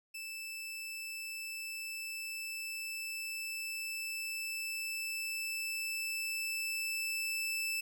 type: tone with level ramp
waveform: sawtooth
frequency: 2638 Hz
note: E7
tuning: 1 cent sharp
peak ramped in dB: -38 to -30 dBFS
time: 0.14-7.81 s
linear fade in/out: 10 ms
effects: none